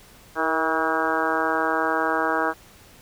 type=harmonic tone with a mistuned harmonic; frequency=160.8 Hz; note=E3; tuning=43 cents flat; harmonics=2 / 3 / 4 / 5 / 6 / 7 / 8 / 9 / 10; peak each=-29 / -29 / -29 / -29 / -29 / -29 / -29 / -29 / -29 dBFS; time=0.35-2.54 s; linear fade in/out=50 ms; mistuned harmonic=3; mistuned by=-37 cents; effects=pink hiss -50 dBFS RMS until 3.01 s